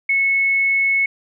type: tone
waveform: sine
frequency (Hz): 2197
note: C#7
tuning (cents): -16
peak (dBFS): -14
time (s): 0.09-1.06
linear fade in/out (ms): 5
effects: none